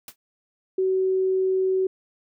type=noise with exponential decay; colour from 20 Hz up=white; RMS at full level=-34 dBFS; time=0.08-0.16 s; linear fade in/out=2 ms; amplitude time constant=16 ms
type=tone; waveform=sine; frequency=377.2 Hz; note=F#4; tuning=33 cents sharp; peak=-19 dBFS; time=0.78-1.87 s; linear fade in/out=5 ms
effects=none